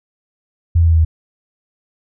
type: tone with pitch steps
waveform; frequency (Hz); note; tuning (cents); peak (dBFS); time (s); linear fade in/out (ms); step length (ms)
sine; 84.5 / 83.34 / 82.19 / 81.06 / 79.94; E2 / E2 / E2 / E2 / D#2; +43 / +19 / -5 / -29 / +47; -8; 0.75-1.05; 10; 60
effects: none